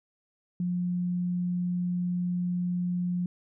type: tone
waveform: sine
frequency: 177.8 Hz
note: F3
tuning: 31 cents sharp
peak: -26 dBFS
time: 0.6-3.26 s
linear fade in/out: 2 ms
effects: none